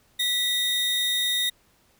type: tone pair together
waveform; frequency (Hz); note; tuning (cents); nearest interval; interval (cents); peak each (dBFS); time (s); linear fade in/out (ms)
45% pulse; 1964 / 3708; B6 / A#7; -10 / -10; major seventh; 1100; -31 / -23; 0.19-1.5; 10
effects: pink hiss -62 dBFS RMS until 1.99 s